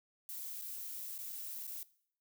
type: noise with dropouts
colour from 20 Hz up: violet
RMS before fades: -44 dBFS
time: 0.29-1.83 s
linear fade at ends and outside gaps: 1 ms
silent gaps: 0.615-0.62 / 1.18-1.188 / 1.324-1.328 / 1.669-1.676 s
effects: noise-tail reverb RT60 0.6 s tail -19 dB re dry